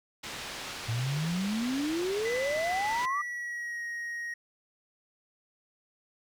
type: low-pass noise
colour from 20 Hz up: white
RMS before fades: -40 dBFS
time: 0.23-3.06 s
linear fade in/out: 10 ms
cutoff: 4400 Hz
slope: 12 dB/octave
type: exponential sweep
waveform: sine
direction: up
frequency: 110.2 to 1210 Hz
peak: -28 dBFS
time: 0.88-3.22 s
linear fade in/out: 10 ms
type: tone with pitch glide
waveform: triangle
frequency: 2004 to 1880.6 Hz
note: B6 to A#6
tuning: +25 to +15 cents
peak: -32 dBFS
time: 2.25-4.34 s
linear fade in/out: 5 ms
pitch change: -110 cents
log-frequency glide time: 2.7-3.84 s
effects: none